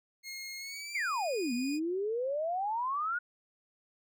20% pulse tone with pitch glide, 2148 to 2467 Hz, C7 to D#7, +45 to -15 cents, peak -35 dBFS, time 0.23-1.8 s, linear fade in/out 50 ms, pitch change +240 cents, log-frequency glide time 0.58-1.11 s
sine exponential two-way sweep, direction down then up, 2435 to 233.1 to 1477 Hz, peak -30 dBFS, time 0.94-3.19 s, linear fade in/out 10 ms, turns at 1.53 s
effects none

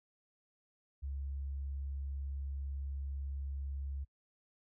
sine tone, 69 Hz, C#2, 7 cents flat, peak -37 dBFS, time 1.02-4.05 s, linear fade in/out 20 ms, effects noise-tail reverb RT60 0.1 s tail -26 dB re dry

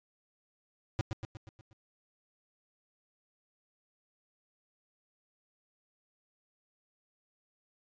square tone with echo, 110 Hz, A2, in tune, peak -28 dBFS, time 0.99-1.01 s, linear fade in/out 0 ms, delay 120 ms, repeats 6, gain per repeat -5 dB, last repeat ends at 1.73 s, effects resampled to 16000 Hz

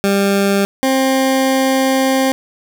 20% pulse tone pair in turn, 198.5 / 265 Hz, G3 / C4, +22 / +22 cents, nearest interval perfect fourth, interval 500 cents, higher second, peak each -7 dBFS, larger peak neither, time 0.04-0.65 / 0.83-2.32 s, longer second, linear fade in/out 0 ms, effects none

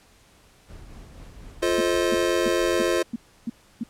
brown noise with tremolo, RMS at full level -41 dBFS, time 0.68-2.99 s, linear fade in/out 20 ms, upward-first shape sine, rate 4.1 Hz, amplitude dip 40%
square chord, F dominant seventh, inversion none, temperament just, 349.2 / 436.5 / 523.8 / 628.6 Hz, F4 / A4 / C5 / Eb5, 0 / -14 / +2 / +18 cents, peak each -24 / -29 / -27 / -29 dBFS, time 1.62-3.03 s, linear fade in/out 10 ms
sine tone bursts, 231.6 Hz, A#3, 11 cents flat, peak -24 dBFS, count 7, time 1.78-3.836 s, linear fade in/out 5 ms, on 28 ms, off 310 ms
effects pink hiss -56 dBFS RMS until 3.89 s + low-pass 11000 Hz 12 dB/octave

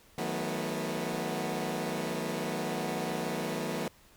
15% pulse chord, B dominant seventh, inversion first, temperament equal with one note detuned, 159.11 / 185 / 220 / 246.9 Hz, D#3 / F#3 / A3 / B3, +39 / 0 / 0 / 0 cents, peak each -31 dBFS, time 0.18-3.88 s, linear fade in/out 2 ms, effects pink hiss -60 dBFS RMS until 4.16 s

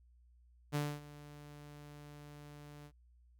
sawtooth tone with ADSR envelope, 146.83 Hz, D3, in tune, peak -28 dBFS, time 0.72-2.92 s, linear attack 33 ms, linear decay 250 ms, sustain -19 dB, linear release 65 ms, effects added 60 Hz sine -62 dBFS peak until 3.39 s

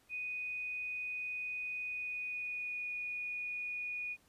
sine tone with pitch glide, 2486 to 2460 Hz, D#7 to D#7, -2 to -20 cents, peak -37 dBFS, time 0.09-4.17 s, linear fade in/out 50 ms, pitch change -18 cents, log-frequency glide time 1.8-2.9 s, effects pink hiss -69 dBFS RMS until 4.28 s + resampled to 32000 Hz

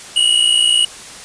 square tone pair together, 2874 / 2934 Hz, F7 / F#7, +49 / -15 cents, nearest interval unison, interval 36 cents, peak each -14 dBFS, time 0.16-0.85 s, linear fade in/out 5 ms, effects white hiss -34 dBFS RMS until 1.24 s + resampled to 22050 Hz

